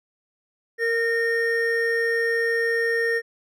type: tone pair together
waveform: triangle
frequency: 463.2 / 1837 Hz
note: A#4 / A#6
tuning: -11 / -26 cents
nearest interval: 2 octaves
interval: 2385 cents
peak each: -21 dBFS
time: 0.78-3.22 s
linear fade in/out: 50 ms
effects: none